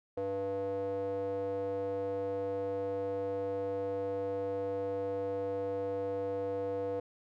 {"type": "tone with band-pass filter", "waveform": "square", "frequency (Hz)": 98, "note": "G2", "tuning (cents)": 0, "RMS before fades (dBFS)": -35, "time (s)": [0.17, 7], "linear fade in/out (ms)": 5, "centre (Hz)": 530, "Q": 6, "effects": []}